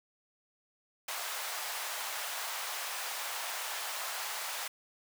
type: high-pass noise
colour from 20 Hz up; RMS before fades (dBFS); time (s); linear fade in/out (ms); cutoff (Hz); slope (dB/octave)
pink; -38; 1.08-4.68; 5; 700; 24
effects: none